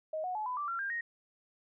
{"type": "tone with pitch steps", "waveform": "sine", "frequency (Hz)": [627, 732.8, 856.5, 1001.1, 1170, 1367.5, 1598.3, 1868.1], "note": ["D#5", "F#5", "A5", "B5", "D6", "F6", "G6", "A#6"], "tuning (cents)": [13, -17, -47, 23, -7, -37, 33, 3], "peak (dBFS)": -33, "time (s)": [0.13, 1.01], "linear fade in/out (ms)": 5, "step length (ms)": 110, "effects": []}